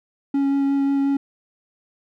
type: tone with vibrato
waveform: triangle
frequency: 277.2 Hz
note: C#4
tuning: in tune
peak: -15 dBFS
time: 0.34-1.17 s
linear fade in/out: 5 ms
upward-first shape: sine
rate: 5.6 Hz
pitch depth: 9 cents each way
effects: none